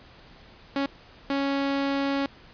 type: tone bursts at uneven times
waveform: sawtooth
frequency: 277.2 Hz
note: C#4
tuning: in tune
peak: -20 dBFS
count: 2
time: 0.76-0.86 / 1.3-2.26 s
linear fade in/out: 2 ms
effects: pink hiss -51 dBFS RMS until 2.53 s + resampled to 11025 Hz